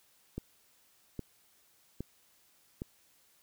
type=click train; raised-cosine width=3 ms; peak=-24 dBFS; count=4; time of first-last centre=0.38-2.819 s; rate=1.23 Hz; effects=white hiss -67 dBFS RMS until 3.42 s